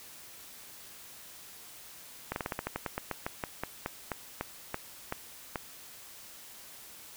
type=slowing click train; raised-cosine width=0.5 ms; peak=-17 dBFS; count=20; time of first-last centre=2.32-5.558 s; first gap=41 ms; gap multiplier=1.14; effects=white hiss -50 dBFS RMS until 7.16 s